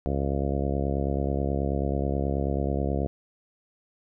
harmonic tone, 69.3 Hz, C#2, in tune, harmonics 1 / 2 / 3 / 4 / 5 / 6 / 7 / 8 / 9 / 10, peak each -28 / -31 / -33 / -34 / -35 / -36 / -36 / -37 / -38 / -38 dBFS, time 0.06-3.07 s, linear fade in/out 0 ms, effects none

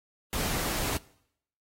pink noise, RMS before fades -31 dBFS, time 0.33-0.97 s, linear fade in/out 0 ms, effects noise-tail reverb RT60 0.7 s tail -21 dB re dry + AAC 48 kbps

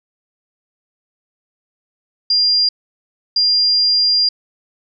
sine tone bursts at uneven times, 4800 Hz, D8, 37 cents sharp, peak -11 dBFS, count 2, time 2.3-2.69 / 3.36-4.29 s, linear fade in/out 5 ms, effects none

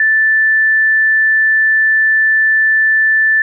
sine tone, 1760 Hz, A6, in tune, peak -8 dBFS, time 0-3.42 s, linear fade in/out 2 ms, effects none

